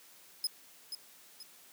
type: tone with echo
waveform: sawtooth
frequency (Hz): 5080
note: D#8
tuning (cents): +35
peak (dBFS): -27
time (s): 0.44-0.47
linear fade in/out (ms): 2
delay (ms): 480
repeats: 2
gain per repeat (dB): -8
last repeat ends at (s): 1.43
effects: white hiss -58 dBFS RMS until 1.72 s + high-pass 150 Hz 12 dB/octave